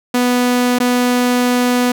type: tone with dropouts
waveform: sawtooth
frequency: 246.7 Hz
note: B3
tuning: 2 cents flat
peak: -8 dBFS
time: 0.14-1.92 s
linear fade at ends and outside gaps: 5 ms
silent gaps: 0.787-0.801 s
effects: none